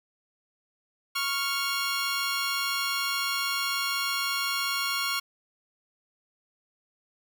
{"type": "tone pair together", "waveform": "15% pulse", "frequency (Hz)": [1105.5, 1396.9], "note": ["C#6", "F6"], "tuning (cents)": [-5, 0], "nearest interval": "major third", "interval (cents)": 405, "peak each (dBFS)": [-23, -23], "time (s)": [1.15, 5.2], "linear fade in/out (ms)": 10, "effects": []}